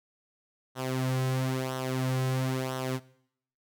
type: tone with flanger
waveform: sawtooth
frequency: 130 Hz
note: C3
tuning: 11 cents flat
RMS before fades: -30 dBFS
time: 0.75-3 s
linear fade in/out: 50 ms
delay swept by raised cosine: 0.42 to 3.42 ms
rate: 1 Hz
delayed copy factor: -0.65
effects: noise-tail reverb RT60 0.7 s tail -20 dB re dry